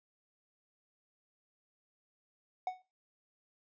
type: tone with exponential decay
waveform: triangle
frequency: 740 Hz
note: F#5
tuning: in tune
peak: -27 dBFS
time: 2.67-2.82 s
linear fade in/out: 2 ms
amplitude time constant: 31 ms
effects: noise-tail reverb RT60 0.3 s tail -18 dB re dry + resampled to 16000 Hz